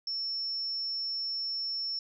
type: tone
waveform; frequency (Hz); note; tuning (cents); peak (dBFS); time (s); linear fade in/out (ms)
sine; 5400; E8; +41; -31; 0.07-1.99; 2
effects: none